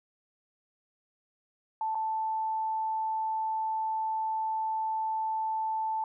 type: tone with dropouts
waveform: sine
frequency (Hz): 880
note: A5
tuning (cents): 0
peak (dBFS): -28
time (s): 1.81-6.04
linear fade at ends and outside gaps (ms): 2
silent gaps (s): 1.948-1.953
effects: none